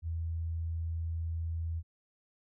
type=tone; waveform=sine; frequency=82.41 Hz; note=E2; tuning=in tune; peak=-32 dBFS; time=0.02-1.83 s; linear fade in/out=50 ms; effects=none